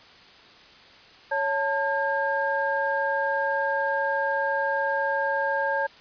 sine tone cluster, 556 / 890 / 1614 Hz, C#5 / A5 / G#6, +5 / +20 / -50 cents, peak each -27 dBFS, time 1.31-5.87 s, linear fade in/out 10 ms, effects white hiss -50 dBFS RMS until 6 s + resampled to 11025 Hz

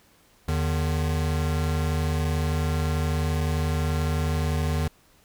square tone pair together, 80.6 / 152.15 Hz, E2 / D#3, -38 / -38 cents, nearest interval major seventh, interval 1100 cents, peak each -25 / -28 dBFS, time 0.48-4.88 s, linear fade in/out 5 ms, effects pink hiss -59 dBFS RMS until 5.24 s

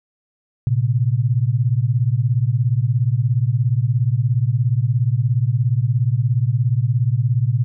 sine beating tone pair, 114.3 / 131.3 Hz, A#2 / C3, -34 / +6 cents, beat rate 17 Hz, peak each -17 / -18 dBFS, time 0.67-7.64 s, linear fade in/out 0 ms, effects none

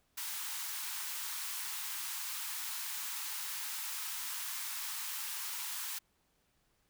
white high-pass noise, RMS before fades -40 dBFS, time 0.17-5.99 s, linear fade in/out 10 ms, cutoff 820 Hz, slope 96 dB/octave, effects pink hiss -75 dBFS RMS until 6.89 s

